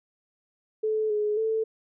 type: tone with pitch steps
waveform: sine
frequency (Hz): 433.9 / 420.6 / 442.4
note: A4 / G#4 / A4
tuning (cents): -24 / +22 / +9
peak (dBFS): -23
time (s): 0.83-1.64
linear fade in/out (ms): 10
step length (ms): 270
effects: none